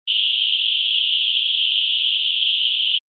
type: band-pass noise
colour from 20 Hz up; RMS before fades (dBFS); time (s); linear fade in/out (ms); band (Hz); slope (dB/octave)
pink; -19; 0.07-2.99; 20; 2900 to 3400; 96
effects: Opus 24 kbps